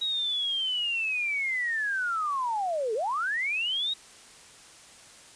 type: linear two-way sweep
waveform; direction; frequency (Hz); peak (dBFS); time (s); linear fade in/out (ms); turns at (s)
sine; down then up; 3832 to 415.3 to 3832; -26; 0.01-3.94; 10; 2.94
effects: white hiss -51 dBFS RMS until 5.35 s + resampled to 22050 Hz